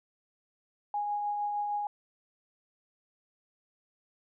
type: tone with tremolo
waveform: sine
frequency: 826 Hz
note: G#5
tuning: 10 cents flat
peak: -28 dBFS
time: 0.94-1.87 s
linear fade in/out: 2 ms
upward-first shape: triangle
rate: 6.5 Hz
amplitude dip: 30%
effects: none